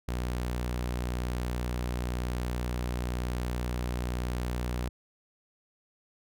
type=tone; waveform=sawtooth; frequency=61 Hz; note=B1; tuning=21 cents flat; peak=-26 dBFS; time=0.08-4.89 s; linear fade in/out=5 ms; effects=none